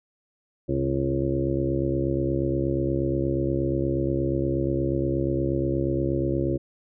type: harmonic tone with a mistuned harmonic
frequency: 68.4 Hz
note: C#2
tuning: 23 cents flat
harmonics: 1 / 2 / 3 / 4 / 5 / 6 / 7 / 8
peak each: -32 / -28 / -38 / -30 / -26 / -34 / -38 / -32 dBFS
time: 0.68-6.58 s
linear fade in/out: 20 ms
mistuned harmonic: 2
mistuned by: -45 cents
effects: none